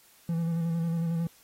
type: tone with vibrato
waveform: triangle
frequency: 166.7 Hz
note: E3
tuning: 20 cents sharp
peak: -24 dBFS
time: 0.29-1.27 s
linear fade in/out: 2 ms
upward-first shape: square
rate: 11 Hz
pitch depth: 25 cents each way
effects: white hiss -59 dBFS RMS until 1.43 s + AAC 48 kbps